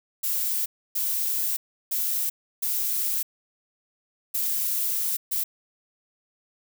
violet noise bursts at uneven times, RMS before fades -26 dBFS, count 6, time 0.23-0.66 / 0.95-1.57 / 1.91-2.3 / 2.62-3.23 / 4.34-5.17 / 5.31-5.44 s, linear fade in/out 10 ms, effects none

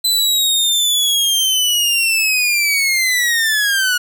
sawtooth linear sweep, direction down, 4039 to 1444 Hz, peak -10 dBFS, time 0.04-3.98 s, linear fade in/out 10 ms, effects none

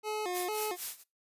25% pulse tone with vibrato, 392 Hz, G4, in tune, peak -29 dBFS, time 0.03-0.77 s, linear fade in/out 50 ms, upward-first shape square, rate 2.2 Hz, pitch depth 150 cents each way
blue noise with tremolo, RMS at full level -35 dBFS, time 0.32-1.04 s, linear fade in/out 50 ms, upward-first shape sine, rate 4.2 Hz, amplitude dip 90%
effects noise-tail reverb RT60 0.2 s tail -21 dB re dry + resampled to 32000 Hz

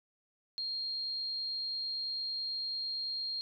sine tone, 4223 Hz, C8, 15 cents sharp, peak -34 dBFS, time 0.58-3.41 s, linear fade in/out 0 ms, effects none

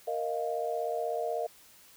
sine chord, Bb suspended fourth, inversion none, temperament equal, 466.2 / 622.3 / 698.5 Hz, Bb4 / Eb5 / F5, 0 / 0 / 0 cents, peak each -34 dBFS, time 0.07-1.47 s, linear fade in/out 10 ms, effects white hiss -57 dBFS RMS until 1.96 s

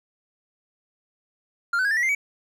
triangle tone with pitch steps, 1396 / 1513.6 / 1641.1 / 1779.3 / 1929.2 / 2092 / 2268 Hz, F6 / F#6 / G#6 / A6 / B6 / C7 / C#7, -1 / +39 / -21 / +19 / -41 / -1 / +39 cents, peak -18 dBFS, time 1.73-2.15 s, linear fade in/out 5 ms, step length 60 ms, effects none

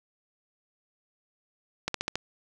slowing click train, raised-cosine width 0.2 ms, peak -11 dBFS, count 5, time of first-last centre 1.88-2.156 s, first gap 63 ms, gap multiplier 1.06, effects none

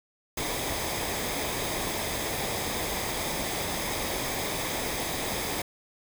pink noise with comb filter, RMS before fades -31 dBFS, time 0.37-5.62 s, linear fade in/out 5 ms, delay 0.7 ms, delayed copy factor -0.5, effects none

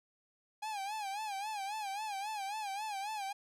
45% pulse tone with vibrato, 823 Hz, G#5, 16 cents flat, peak -37 dBFS, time 0.62-3.33 s, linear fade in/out 10 ms, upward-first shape sine, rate 3.7 Hz, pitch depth 110 cents each way, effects low-pass 11000 Hz 12 dB/octave

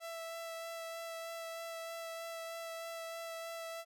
sawtooth tone with vibrato, 662 Hz, E5, 7 cents sharp, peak -38 dBFS, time 0-3.85 s, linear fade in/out 50 ms, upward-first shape sine, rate 3.2 Hz, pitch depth 11 cents each way, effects none

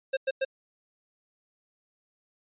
square tone bursts, 533 Hz, C5, 32 cents sharp, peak -25 dBFS, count 3, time 0.13-0.45 s, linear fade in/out 10 ms, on 40 ms, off 100 ms, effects resampled to 8000 Hz

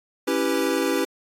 square chord, C# half-diminished seventh, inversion none, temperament equal, 277.2 / 329.6 / 392 / 493.9 Hz, C#4 / E4 / G4 / B4, 0 / 0 / 0 / 0 cents, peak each -27 dBFS, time 0.27-1.05 s, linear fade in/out 10 ms, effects AAC 48 kbps

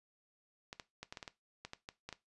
clicks, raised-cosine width 0.2 ms, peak -27 dBFS, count 12, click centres 0.729 / 0.798 / 1.03 / 1.125 / 1.172 / 1.228 / 1.278 / 1.65 / 1.734 / 1.889 / 2.09 / 2.127 s, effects noise-tail reverb RT60 0.2 s tail -17 dB re dry + resampled to 24000 Hz

